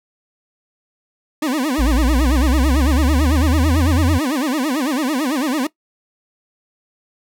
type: tone with vibrato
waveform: 40% pulse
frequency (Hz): 280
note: C#4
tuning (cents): +18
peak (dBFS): -16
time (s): 1.42-5.67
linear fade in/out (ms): 5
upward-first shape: sine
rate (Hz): 9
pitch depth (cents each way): 230
type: linear sweep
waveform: sine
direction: up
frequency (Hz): 56.3 to 86.5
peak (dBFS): -14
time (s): 1.78-4.19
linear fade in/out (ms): 20
effects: noise-tail reverb RT60 0.1 s tail -19 dB re dry